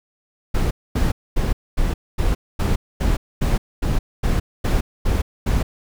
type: noise bursts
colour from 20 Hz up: brown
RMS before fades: -18 dBFS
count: 13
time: 0.54-5.63 s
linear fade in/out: 10 ms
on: 170 ms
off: 240 ms
effects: none

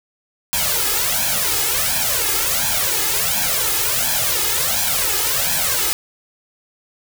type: noise with flanger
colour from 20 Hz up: white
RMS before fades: -19 dBFS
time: 0.53-5.93 s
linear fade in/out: 0 ms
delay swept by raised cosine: 1.2 to 2.4 ms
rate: 1.4 Hz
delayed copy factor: +0.95
effects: none

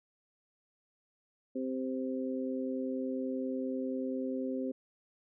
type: harmonic tone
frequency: 130.3 Hz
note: C3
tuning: 7 cents flat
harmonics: 2 / 3 / 4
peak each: -34 / -40 / -39 dBFS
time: 1.55-4.72 s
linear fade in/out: 10 ms
effects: none

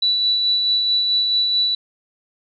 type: tone with tremolo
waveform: sine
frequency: 3951 Hz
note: B7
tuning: in tune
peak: -14 dBFS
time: 0.02-1.75 s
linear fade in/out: 5 ms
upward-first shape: sine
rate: 4.6 Hz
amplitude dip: 30%
effects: none

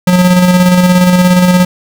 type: tone with tremolo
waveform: square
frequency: 180.5 Hz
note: F#3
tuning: 43 cents flat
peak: -4 dBFS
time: 0.07-1.65 s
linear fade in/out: 5 ms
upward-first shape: square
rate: 17 Hz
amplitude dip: 35%
effects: none

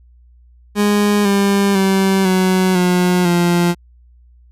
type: tone with pitch steps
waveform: 30% pulse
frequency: 206.2 / 199.29 / 192.61 / 186.16 / 179.92 / 173.89 Hz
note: G#3 / G3 / G3 / F#3 / F#3 / F3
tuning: -12 / +29 / -30 / +11 / -48 / -7 cents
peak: -9 dBFS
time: 0.75-3.75 s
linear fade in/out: 50 ms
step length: 500 ms
effects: added 60 Hz sine -44 dBFS peak until 4.51 s + resampled to 32000 Hz

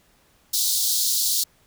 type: high-pass noise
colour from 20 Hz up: pink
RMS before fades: -22 dBFS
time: 0.53-1.44 s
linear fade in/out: 10 ms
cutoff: 3800 Hz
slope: 48 dB/octave
effects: pink hiss -60 dBFS RMS until 1.66 s

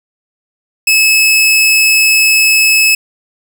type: tone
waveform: sawtooth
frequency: 2592 Hz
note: E7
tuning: 30 cents flat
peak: -3 dBFS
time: 0.87-2.95 s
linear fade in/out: 5 ms
effects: none

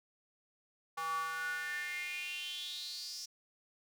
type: tone with high-pass filter sweep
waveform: square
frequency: 162.4 Hz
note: E3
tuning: 26 cents flat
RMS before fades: -40 dBFS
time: 0.97-3.26 s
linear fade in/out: 10 ms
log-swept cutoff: 990 to 5500 Hz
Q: 7.5
effects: none

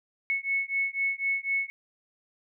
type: beating tone pair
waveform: sine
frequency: 2200 / 2204 Hz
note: C#7 / C#7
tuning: -14 / -11 cents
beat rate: 4 Hz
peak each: -29 dBFS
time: 0.3-1.7 s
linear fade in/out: 0 ms
effects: none

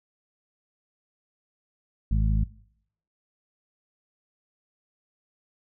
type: harmonic tone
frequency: 53.1 Hz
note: G#1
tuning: 39 cents sharp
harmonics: 1 / 2 / 3 / 4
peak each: -21 / -27 / -31 / -33 dBFS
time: 2.11-2.44 s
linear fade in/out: 5 ms
effects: noise-tail reverb RT60 0.7 s tail -21 dB re dry

